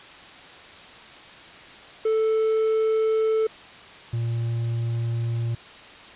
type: tone pair in turn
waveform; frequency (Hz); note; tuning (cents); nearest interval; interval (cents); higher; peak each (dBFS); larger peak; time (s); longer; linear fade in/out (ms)
triangle; 440 / 116.54; A4 / A#2; 0 / 0; octave + major seventh; 2300; first; -17 / -21; first; 2.05-3.47 / 4.13-5.55; neither; 5
effects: white hiss -44 dBFS RMS until 6.15 s + resampled to 8000 Hz